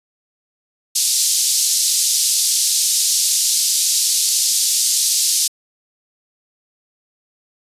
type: band-pass noise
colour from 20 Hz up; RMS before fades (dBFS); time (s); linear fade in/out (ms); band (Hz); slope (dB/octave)
pink; -17; 0.95-5.48; 10; 4500 to 11000; 24
effects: resampled to 32000 Hz